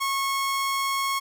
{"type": "tone", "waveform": "sawtooth", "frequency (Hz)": 1094, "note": "C#6", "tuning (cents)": -23, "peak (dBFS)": -20, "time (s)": [0, 1.2], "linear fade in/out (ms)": 20, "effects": []}